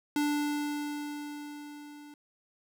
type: tone with level ramp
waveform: square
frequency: 293.7 Hz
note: D4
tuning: in tune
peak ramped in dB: -26 to -48 dBFS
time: 0.16-2.14 s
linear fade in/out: 2 ms
effects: none